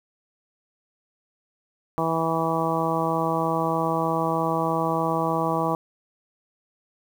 harmonic tone, 163.2 Hz, E3, 17 cents flat, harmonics 1 / 2 / 3 / 4 / 5 / 6 / 7, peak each -29 / -29 / -29 / -29 / -29 / -29 / -29 dBFS, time 1.98-5.75 s, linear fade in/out 0 ms, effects 8-bit

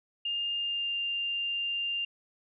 sine tone with pitch glide, 2814 to 2795 Hz, F7 to F7, +12 to +1 cents, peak -29 dBFS, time 0.25-2.05 s, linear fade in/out 5 ms, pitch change -11 cents, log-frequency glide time 0.55-0.96 s, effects none

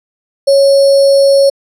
sine tone with sample-and-hold, 553 Hz, C#5, 4 cents flat, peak -4 dBFS, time 0.47-1.5 s, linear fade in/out 10 ms, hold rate 4900 Hz, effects low-pass 11000 Hz 12 dB/octave

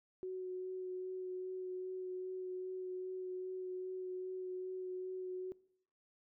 sine tone with vibrato, 370 Hz, F#4, in tune, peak -39 dBFS, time 0.23-5.52 s, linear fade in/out 0 ms, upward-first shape sine, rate 2.5 Hz, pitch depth 12 cents each way, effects noise-tail reverb RT60 0.7 s tail -22 dB re dry

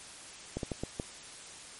slowing click train, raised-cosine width 2 ms, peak -20 dBFS, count 5, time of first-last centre 0.57-0.999 s, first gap 62 ms, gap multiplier 1.38, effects white hiss -48 dBFS RMS until 1.79 s + MP3 48 kbps

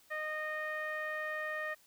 sawtooth tone with low-pass filter, 616 Hz, D#5, 17 cents flat, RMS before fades -38 dBFS, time 0.1-1.75 s, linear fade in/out 20 ms, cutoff 1900 Hz, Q 5, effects white hiss -65 dBFS RMS until 1.86 s

